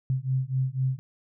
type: beating tone pair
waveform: sine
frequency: 129.1 / 133.1 Hz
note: C3 / C3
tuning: -23 / +30 cents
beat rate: 4 Hz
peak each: -27 dBFS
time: 0.1-0.99 s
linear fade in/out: 0 ms
effects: none